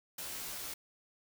white noise with comb filter, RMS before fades -42 dBFS, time 0.18-0.74 s, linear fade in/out 5 ms, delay 15 ms, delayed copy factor -1, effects none

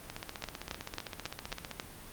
two click trains, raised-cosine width 0.2 ms, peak -17 / -21 dBFS, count 6 / 26, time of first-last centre 0.44-1.799 / 0.1-1.713 s, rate 3.68 / 15.5 Hz, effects pink hiss -49 dBFS RMS until 2.12 s + Opus 32 kbps

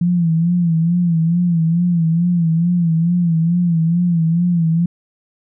sine tone with vibrato, 169.4 Hz, E3, 48 cents sharp, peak -12 dBFS, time 0.01-4.86 s, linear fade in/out 5 ms, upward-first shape sine, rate 2.3 Hz, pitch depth 81 cents each way, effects none

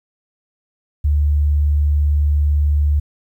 sine tone, 73.5 Hz, D2, 2 cents sharp, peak -12 dBFS, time 1.04-3 s, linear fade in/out 10 ms, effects 9-bit

